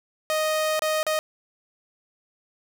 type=tone with dropouts; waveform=sawtooth; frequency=622.3 Hz; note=D#5; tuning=in tune; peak=-18 dBFS; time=0.3-1.19 s; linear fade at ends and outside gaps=0 ms; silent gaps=0.793-0.821 / 1.03-1.066 s; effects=none